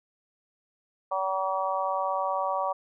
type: harmonic tone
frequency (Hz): 190.3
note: F#3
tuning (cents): +49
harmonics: 3 / 4 / 5 / 6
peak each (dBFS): -31 / -31 / -31 / -31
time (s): 1.11-2.73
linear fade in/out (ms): 10
effects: none